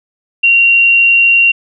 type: tone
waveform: sine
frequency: 2756 Hz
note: F7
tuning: 24 cents flat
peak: -5 dBFS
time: 0.43-1.52 s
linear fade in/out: 10 ms
effects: none